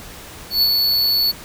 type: tone with ADSR envelope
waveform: square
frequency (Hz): 4435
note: C#8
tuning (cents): 0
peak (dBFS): -12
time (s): 0.5-1.32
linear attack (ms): 120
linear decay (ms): 49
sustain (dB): -3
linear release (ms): 18
effects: pink hiss -37 dBFS RMS until 1.44 s